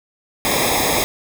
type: noise with comb filter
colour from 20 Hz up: pink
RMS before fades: -18 dBFS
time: 0.45-1.04 s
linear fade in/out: 0 ms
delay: 0.68 ms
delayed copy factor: -0.85
effects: none